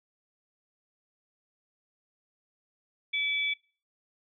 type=tone pair together; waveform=sine; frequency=2300 / 3441 Hz; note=D7 / A7; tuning=-37 / -39 cents; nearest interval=perfect fifth; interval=698 cents; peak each=-28 / -32 dBFS; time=3.13-3.54 s; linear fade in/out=10 ms; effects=noise-tail reverb RT60 0.4 s tail -24 dB re dry